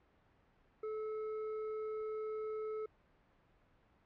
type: tone with hard clipping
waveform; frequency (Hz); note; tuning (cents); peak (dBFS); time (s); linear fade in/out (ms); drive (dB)
triangle; 433; A4; -28; -40; 0.83-2.86; 5; 11
effects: pink hiss -70 dBFS RMS until 4.05 s + low-pass 2000 Hz 12 dB/octave